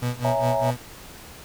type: tone with tremolo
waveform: 35% pulse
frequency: 122.5 Hz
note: B2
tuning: 14 cents flat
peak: -20 dBFS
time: 0.02-0.77 s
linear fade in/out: 5 ms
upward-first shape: sine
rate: 4.9 Hz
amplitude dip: 90%
type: chord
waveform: sine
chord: A# half-diminished seventh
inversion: first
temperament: equal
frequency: 554.4 / 659.3 / 830.6 / 932.3 Hz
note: C#5 / E5 / G#5 / A#5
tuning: 0 / 0 / 0 / 0 cents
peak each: -26 / -24 / -28 / -28 dBFS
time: 0.24-0.71 s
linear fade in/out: 10 ms
effects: pink hiss -43 dBFS RMS until 1.44 s